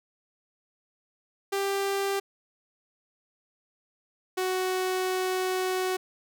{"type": "tone pair in turn", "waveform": "sawtooth", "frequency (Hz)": [394.7, 371.5], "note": ["G4", "F#4"], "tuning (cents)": [12, 7], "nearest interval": "minor second", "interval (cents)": 105, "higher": "first", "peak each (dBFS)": -22, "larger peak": "neither", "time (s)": [[1.52, 2.2], [4.37, 5.97]], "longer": "second", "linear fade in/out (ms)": 10, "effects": []}